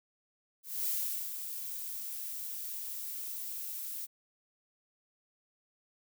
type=noise with ADSR envelope; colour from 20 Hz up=violet; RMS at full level=-32 dBFS; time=0.63-4.07 s; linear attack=240 ms; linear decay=430 ms; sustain=-8 dB; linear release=28 ms; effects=none